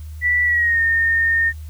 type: tone with pitch glide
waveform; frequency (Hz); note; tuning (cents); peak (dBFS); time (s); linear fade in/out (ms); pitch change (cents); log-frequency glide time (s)
sine; 1962 to 1830.6; B6 to A#6; -12 to -32; -14; 0.21-1.53; 50; -120; 0.44-0.81
effects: added 77 Hz sine -30 dBFS peak until 1.69 s + white hiss -52 dBFS RMS until 1.69 s